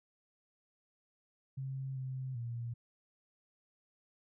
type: tone with pitch steps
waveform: sine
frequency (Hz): 133.8 / 130.7 / 118.1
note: C3 / C3 / A#2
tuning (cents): +39 / -1 / +23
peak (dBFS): -37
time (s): 1.57-2.74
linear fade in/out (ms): 10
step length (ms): 390
effects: none